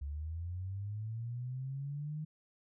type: linear sweep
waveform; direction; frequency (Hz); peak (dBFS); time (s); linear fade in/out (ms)
sine; up; 69 to 155.56; -37; 0.01-2.25; 10
effects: none